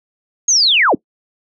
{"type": "linear sweep", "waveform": "sine", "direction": "down", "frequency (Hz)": [6645, 189.4], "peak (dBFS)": -9, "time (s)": [0.48, 0.95], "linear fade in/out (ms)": 5, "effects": ["noise-tail reverb RT60 0.1 s tail -22 dB re dry"]}